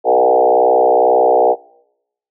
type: tone with frequency modulation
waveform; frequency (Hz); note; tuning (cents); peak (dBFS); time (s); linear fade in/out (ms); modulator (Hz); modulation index
sine; 604; D5; +48; -8; 0.04-1.56; 50; 62.2; 3.3
effects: noise-tail reverb RT60 0.8 s tail -24 dB re dry